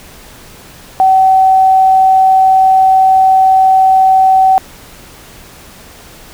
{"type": "tone", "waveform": "sine", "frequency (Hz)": 761, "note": "F#5", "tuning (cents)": 48, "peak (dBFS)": -4, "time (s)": [1, 4.58], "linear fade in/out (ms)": 0, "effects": ["pink hiss -36 dBFS RMS until 6.33 s"]}